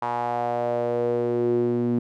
sawtooth tone with band-pass filter sweep, 120 Hz, B2, 49 cents flat, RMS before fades -24 dBFS, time 0.02-1.99 s, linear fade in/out 5 ms, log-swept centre 930 to 270 Hz, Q 4.8, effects none

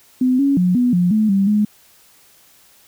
sine tone with pitch steps, 254.5 / 278.4 / 180.2 / 246.4 / 177.3 / 215.9 / 195.7 / 209.8 Hz, C4 / C#4 / F#3 / B3 / F3 / A3 / G3 / G#3, -48 / +8 / -45 / -4 / +26 / -33 / -3 / +18 cents, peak -12 dBFS, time 0.21-1.65 s, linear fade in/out 5 ms, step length 180 ms, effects white hiss -51 dBFS RMS until 2.87 s

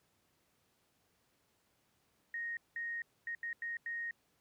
sine tone bursts at uneven times, 1864.7 Hz, A#6, in tune, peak -37 dBFS, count 6, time 2.34-2.57 / 2.76-3.02 / 3.27-3.35 / 3.43-3.53 / 3.62-3.77 / 3.86-4.11 s, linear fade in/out 2 ms, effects pink hiss -75 dBFS RMS until 4.4 s + high-pass 80 Hz 12 dB/octave

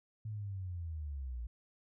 sine linear sweep, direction down, 110 to 56.1 Hz, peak -38 dBFS, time 0.25-1.47 s, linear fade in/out 5 ms, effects none

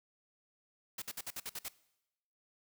white noise bursts, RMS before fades -41 dBFS, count 8, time 0.98-1.685 s, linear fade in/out 5 ms, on 40 ms, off 55 ms, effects noise-tail reverb RT60 0.9 s tail -20 dB re dry

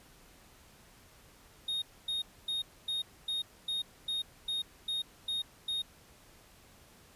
triangle tone bursts, 3712 Hz, A#7, 8 cents flat, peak -30 dBFS, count 11, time 1.68-5.82 s, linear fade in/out 5 ms, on 140 ms, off 260 ms, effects pink hiss -59 dBFS RMS until 7.15 s + resampled to 32000 Hz

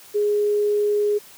sine tone, 415.3 Hz, G#4, in tune, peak -17 dBFS, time 0.14-1.19 s, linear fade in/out 20 ms, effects white hiss -46 dBFS RMS until 1.37 s + high-pass 80 Hz 12 dB/octave

